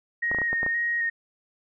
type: tone with vibrato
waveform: sine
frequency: 1864.7 Hz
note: A#6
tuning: in tune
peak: -23 dBFS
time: 0.22-1.1 s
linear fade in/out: 10 ms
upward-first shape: square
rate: 1.9 Hz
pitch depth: 14 cents each way
type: clicks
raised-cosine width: 1 ms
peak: -18 dBFS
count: 7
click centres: 0.315 / 0.347 / 0.386 / 0.417 / 0.53 / 0.631 / 0.664 s
effects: none